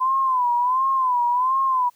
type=tone with vibrato; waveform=sine; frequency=1015 Hz; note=B5; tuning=47 cents sharp; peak=-17 dBFS; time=0-1.9 s; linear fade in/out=20 ms; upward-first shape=sine; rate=1.4 Hz; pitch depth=100 cents each way; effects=white hiss -61 dBFS RMS until 1.95 s